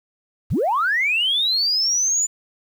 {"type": "linear sweep", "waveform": "sine", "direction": "up", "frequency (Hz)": [38.92, 7070], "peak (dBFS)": -16, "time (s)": [0.5, 2.27], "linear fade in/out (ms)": 20, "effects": ["tanh soft clip ceiling -12 dBFS", "8-bit"]}